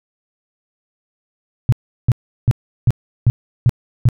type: tone bursts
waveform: sine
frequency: 120.8 Hz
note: B2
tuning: 38 cents flat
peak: -7 dBFS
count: 7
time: 1.69-4.088 s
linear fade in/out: 0 ms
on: 34 ms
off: 360 ms
effects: none